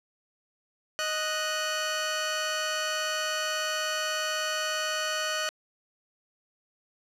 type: tone pair together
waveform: 15% pulse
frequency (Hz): 621.8 / 1480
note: D#5 / F#6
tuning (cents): -1 / 0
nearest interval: octave + minor third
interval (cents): 1501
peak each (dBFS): -24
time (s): 0.99-5.49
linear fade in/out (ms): 0
effects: low-pass 10000 Hz 12 dB/octave